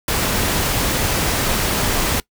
pink noise, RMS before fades -19 dBFS, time 0.08-2.2 s, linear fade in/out 2 ms, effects noise-tail reverb RT60 0.1 s tail -22 dB re dry

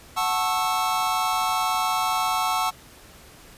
square chord, F# minor seventh, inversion none, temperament equal with one note detuned, 740 / 880 / 1096.6 / 1318.5 Hz, F#5 / A5 / C#6 / E6, 0 / 0 / -19 / 0 cents, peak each -28 dBFS, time 0.16-2.71 s, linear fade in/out 20 ms, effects pink hiss -48 dBFS RMS until 3.57 s + resampled to 32000 Hz

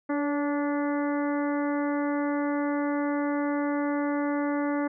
harmonic tone with a mistuned harmonic, 290 Hz, D4, 22 cents flat, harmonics 1 / 2 / 3 / 4 / 5 / 6 / 7, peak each -26 / -32 / -36 / -38 / -40 / -42 / -43 dBFS, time 0.09-4.88 s, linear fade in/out 10 ms, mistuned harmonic 2, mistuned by -23 cents, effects none

